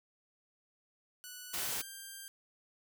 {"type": "tone with pitch glide", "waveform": "5% pulse", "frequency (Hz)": [1480, 1586.2], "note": ["F#6", "G6"], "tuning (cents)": [0, 20], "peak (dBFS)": -35, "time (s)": [1.24, 2.28], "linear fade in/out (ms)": 0, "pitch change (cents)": 120, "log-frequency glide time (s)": [1.51, 1.85]}
{"type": "noise", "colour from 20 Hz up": "white", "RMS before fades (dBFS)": -37, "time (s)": [1.53, 1.82], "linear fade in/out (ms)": 10}
{"effects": []}